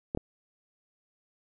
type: clicks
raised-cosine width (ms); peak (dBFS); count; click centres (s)
2; -17; 2; 0.149 / 0.174
effects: none